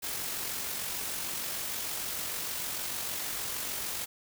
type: noise with amplitude modulation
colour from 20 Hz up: white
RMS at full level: -34 dBFS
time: 0.02-4.06 s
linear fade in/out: 20 ms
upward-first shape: sine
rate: 46.6 Hz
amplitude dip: 30%
effects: none